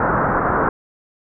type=low-pass noise; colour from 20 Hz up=white; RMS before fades=-18 dBFS; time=0-0.69 s; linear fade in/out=2 ms; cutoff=1500 Hz; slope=48 dB/octave; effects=none